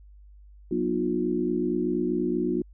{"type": "tone cluster", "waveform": "sine", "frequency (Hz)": [184.8, 244.5, 309, 357.3], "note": ["F#3", "B3", "D#4", "F4"], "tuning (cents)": [-2, -17, -12, 40], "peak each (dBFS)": [-32, -29, -29, -27], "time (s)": [0.71, 2.62], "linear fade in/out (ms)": 5, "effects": ["added 50 Hz sine -47 dBFS peak until 2.73 s"]}